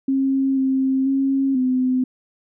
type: tone with pitch steps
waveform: sine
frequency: 269.1 / 265.2 / 270.9 / 255.6 Hz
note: C4 / C4 / C#4 / C4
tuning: +49 / +23 / -40 / -40 cents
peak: -16 dBFS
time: 0.08-2.04 s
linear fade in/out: 5 ms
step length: 490 ms
effects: none